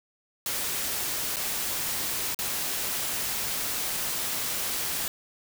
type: noise with dropouts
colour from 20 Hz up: white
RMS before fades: -30 dBFS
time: 0.46-5.08 s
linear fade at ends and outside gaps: 1 ms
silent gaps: 1.36-1.367 / 2.346-2.389 s
effects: none